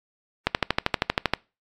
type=click train; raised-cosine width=0.3 ms; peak=-3 dBFS; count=12; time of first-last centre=0.47-1.336 s; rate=12.7 Hz; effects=noise-tail reverb RT60 0.3 s tail -25 dB re dry + AAC 48 kbps

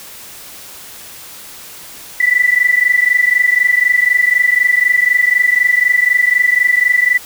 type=tone pair together; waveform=sine; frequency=1965 / 1989 Hz; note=B6 / B6; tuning=-9 / +12 cents; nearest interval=unison; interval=21 cents; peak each=-12 dBFS; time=2.2-7.18 s; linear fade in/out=5 ms; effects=white hiss -34 dBFS RMS until 7.25 s

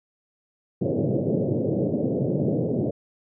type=band-pass noise; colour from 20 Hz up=pink; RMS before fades=-24 dBFS; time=0.81-2.91 s; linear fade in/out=10 ms; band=110 to 580 Hz; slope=48 dB/octave; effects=none

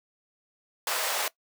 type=high-pass noise; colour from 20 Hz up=pink; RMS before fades=-29 dBFS; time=0.87-1.28 s; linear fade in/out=2 ms; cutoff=560 Hz; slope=24 dB/octave; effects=noise-tail reverb RT60 0.1 s tail -20 dB re dry

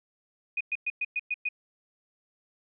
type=tone bursts; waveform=sine; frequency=2480 Hz; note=D#7; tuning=6 cents flat; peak=-26 dBFS; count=7; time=0.57-1.489 s; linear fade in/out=5 ms; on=37 ms; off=110 ms; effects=none

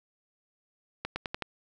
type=accelerating click train; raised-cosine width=0.3 ms; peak=-16 dBFS; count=5; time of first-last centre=1.05-1.423 s; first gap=110 ms; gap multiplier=0.89; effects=none

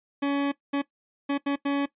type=tone bursts at uneven times; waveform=40% pulse; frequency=281.6 Hz; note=C#4; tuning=27 cents sharp; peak=-22 dBFS; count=5; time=0.22-0.52 / 0.73-0.82 / 1.29-1.38 / 1.46-1.56 / 1.65-1.86 s; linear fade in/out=10 ms; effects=noise-tail reverb RT60 0.1 s tail -17 dB re dry + resampled to 8000 Hz

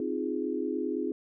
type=chord; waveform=sine; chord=F minor seventh; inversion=second; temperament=equal; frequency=261.6 / 311.1 / 349.2 / 415.3 Hz; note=C4 / Eb4 / F4 / Ab4; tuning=0 / 0 / 0 / 0 cents; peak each=-34 dBFS; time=0-1.12 s; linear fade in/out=2 ms; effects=none

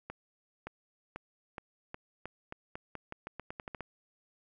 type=accelerating click train; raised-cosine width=0.5 ms; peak=-25 dBFS; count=17; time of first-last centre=0.1-3.807 s; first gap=570 ms; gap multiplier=0.86; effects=none

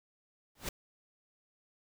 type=noise with exponential growth; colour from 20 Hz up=pink; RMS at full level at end=-32 dBFS; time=0.55-0.69 s; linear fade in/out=5 ms; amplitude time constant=29 ms; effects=none

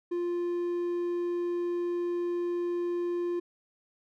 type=tone; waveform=triangle; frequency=349.2 Hz; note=F4; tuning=in tune; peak=-26 dBFS; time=0.11-3.4 s; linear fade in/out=10 ms; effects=none

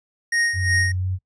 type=tone with tremolo; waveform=square; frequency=1864.7 Hz; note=A#6; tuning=in tune; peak=-18 dBFS; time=0.32-0.92 s; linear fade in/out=5 ms; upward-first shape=sine; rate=2.8 Hz; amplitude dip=70%
type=tone with vibrato; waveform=sine; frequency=92.5 Hz; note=F#2; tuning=in tune; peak=-21 dBFS; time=0.53-1.19 s; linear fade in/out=50 ms; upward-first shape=sine; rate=4 Hz; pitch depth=15 cents each way
effects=noise-tail reverb RT60 0.1 s tail -21 dB re dry + resampled to 22050 Hz

